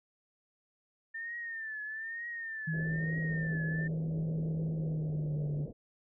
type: tone with vibrato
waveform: sine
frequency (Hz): 1797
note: A6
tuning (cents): +36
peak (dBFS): -37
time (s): 1.14-3.88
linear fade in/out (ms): 10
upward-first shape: triangle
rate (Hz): 1.1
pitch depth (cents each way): 97
type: tone with pitch glide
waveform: sine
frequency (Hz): 160 to 147.57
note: D#3 to D3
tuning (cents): +49 to +9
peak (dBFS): -31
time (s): 2.67-5.66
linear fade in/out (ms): 10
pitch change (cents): -140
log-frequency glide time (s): 4.72-5.48
type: low-pass noise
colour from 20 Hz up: white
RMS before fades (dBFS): -45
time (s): 2.72-5.73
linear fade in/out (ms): 20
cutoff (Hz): 570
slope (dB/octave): 48
effects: none